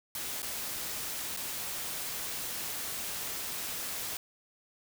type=noise with dropouts; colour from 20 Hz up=white; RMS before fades=-37 dBFS; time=0.15-4.17 s; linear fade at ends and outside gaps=2 ms; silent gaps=0.42-0.428 / 1.366-1.371 s; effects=none